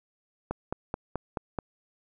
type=click train; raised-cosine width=1 ms; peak=-16 dBFS; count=6; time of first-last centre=0.51-1.588 s; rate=4.64 Hz; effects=none